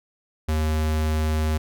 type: tone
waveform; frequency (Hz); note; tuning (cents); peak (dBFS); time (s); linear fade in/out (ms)
square; 77.78; D#2; 0; -21; 0.48-1.58; 10
effects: none